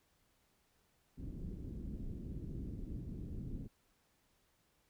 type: low-pass noise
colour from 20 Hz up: pink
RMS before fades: -44 dBFS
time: 1.17-3.68 s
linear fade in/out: 20 ms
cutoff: 320 Hz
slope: 24 dB/octave
effects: pink hiss -75 dBFS RMS until 4.89 s